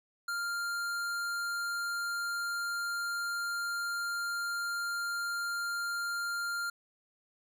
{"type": "tone with hard clipping", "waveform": "sine", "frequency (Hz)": 1396.9, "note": "F6", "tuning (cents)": 0, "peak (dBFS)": -34, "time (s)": [0.28, 6.7], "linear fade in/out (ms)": 5, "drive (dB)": 16, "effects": []}